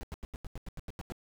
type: noise bursts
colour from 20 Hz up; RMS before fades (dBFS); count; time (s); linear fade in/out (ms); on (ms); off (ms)
brown; -39; 11; 0.01-1.122; 0; 22; 87
effects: none